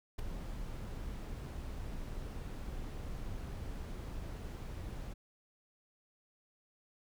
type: noise with ADSR envelope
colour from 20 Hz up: brown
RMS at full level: -32 dBFS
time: 0.18-5.14 s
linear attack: 13 ms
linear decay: 5 ms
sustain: -10 dB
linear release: 16 ms
effects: none

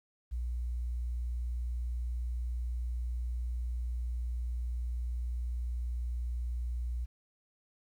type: tone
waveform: sine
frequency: 60.1 Hz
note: B1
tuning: 46 cents flat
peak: -32 dBFS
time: 0.31-7.06 s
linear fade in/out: 20 ms
effects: 11-bit

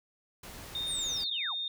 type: noise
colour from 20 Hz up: pink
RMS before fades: -46 dBFS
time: 0.43-1.24 s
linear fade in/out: 5 ms
type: tone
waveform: sine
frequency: 3663 Hz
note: A#7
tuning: 31 cents flat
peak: -32 dBFS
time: 0.75-1.68 s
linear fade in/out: 2 ms
type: linear sweep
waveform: sine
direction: down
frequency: 9330 to 554.4 Hz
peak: -35 dBFS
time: 0.86-1.55 s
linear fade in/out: 50 ms
effects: none

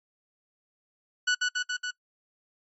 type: tone with echo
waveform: sawtooth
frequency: 1479 Hz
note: F#6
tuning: 1 cent flat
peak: -18 dBFS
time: 1.27-1.35 s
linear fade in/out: 10 ms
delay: 140 ms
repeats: 4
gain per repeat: -2 dB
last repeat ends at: 1.91 s
effects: noise-tail reverb RT60 0.1 s tail -23 dB re dry + MP3 32 kbps

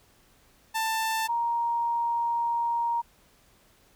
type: tone pair in turn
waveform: sawtooth / sine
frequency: 888 / 937.3 Hz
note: A5 / A#5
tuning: +16 / +9 cents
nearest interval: minor second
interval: 93 cents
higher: second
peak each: -22 / -24 dBFS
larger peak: first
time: 0.74-1.28 / 1.28-3.02 s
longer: second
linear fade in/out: 20 ms
effects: pink hiss -61 dBFS RMS until 3.95 s

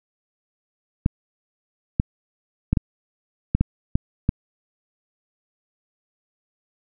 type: clicks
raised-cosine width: 5 ms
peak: -5 dBFS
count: 8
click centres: 1.061 / 1.999 / 2.73 / 2.772 / 3.55 / 3.61 / 3.955 / 4.291 s
effects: none

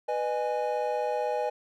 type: chord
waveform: triangle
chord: G# minor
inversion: first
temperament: equal with one note detuned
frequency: 493.9 / 609.8 / 830.6 Hz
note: B4 / D#5 / G#5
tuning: 0 / -35 / 0 cents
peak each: -29 dBFS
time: 0.08-1.5 s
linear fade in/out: 10 ms
effects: none

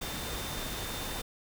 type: tone in noise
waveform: sine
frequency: 3600 Hz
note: A7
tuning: 39 cents sharp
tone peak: -45 dBFS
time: 0.01-1.22 s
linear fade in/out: 10 ms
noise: pink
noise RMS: -37 dBFS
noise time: 0.01-1.22 s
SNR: -11 dB
effects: none

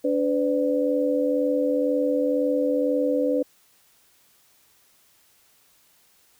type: tone cluster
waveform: sine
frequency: 289 / 504 / 586 Hz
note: D4 / B4 / D5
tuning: -28 / +35 / -4 cents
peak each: -24 / -22 / -29 dBFS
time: 0.04-3.43 s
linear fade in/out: 10 ms
effects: white hiss -60 dBFS RMS until 6.39 s

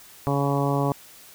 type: harmonic tone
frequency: 140.5 Hz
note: C#3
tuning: 24 cents sharp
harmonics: 1 / 2 / 3 / 4 / 5 / 6 / 7 / 8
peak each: -24 / -27 / -29 / -30 / -31 / -32 / -32 / -33 dBFS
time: 0.27-0.92 s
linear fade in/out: 0 ms
effects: white hiss -48 dBFS RMS until 1.34 s

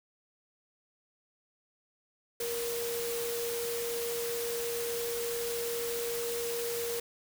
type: tone in noise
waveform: sine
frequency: 470.3 Hz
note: A#4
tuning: 15 cents sharp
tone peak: -33 dBFS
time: 2.4-7 s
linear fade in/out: 5 ms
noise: white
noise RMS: -38 dBFS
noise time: 2.4-7 s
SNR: +2 dB
effects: none

